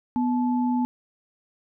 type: tone pair together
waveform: sine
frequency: 246.9 / 867 Hz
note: B3 / A5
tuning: 0 / -26 cents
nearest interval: octave + minor seventh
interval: 2174 cents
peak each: -21 / -29 dBFS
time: 0.16-0.85 s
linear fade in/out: 0 ms
effects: none